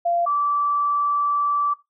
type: tone pair in turn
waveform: sine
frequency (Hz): 690 / 1160.4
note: F5 / D6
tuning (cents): -21 / -21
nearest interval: major sixth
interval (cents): 900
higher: second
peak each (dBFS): -18 / -18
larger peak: neither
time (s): 0.05-0.26 / 0.26-1.74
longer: second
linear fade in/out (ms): 10
effects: noise-tail reverb RT60 0.2 s tail -17 dB re dry